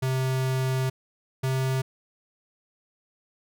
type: tone pair in turn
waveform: square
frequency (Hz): 130.81 / 131.64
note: C3 / C3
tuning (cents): 0 / +11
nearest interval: unison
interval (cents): 11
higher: second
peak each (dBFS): -24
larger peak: neither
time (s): 0.02-0.9 / 1.43-1.82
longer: first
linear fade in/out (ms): 10
effects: none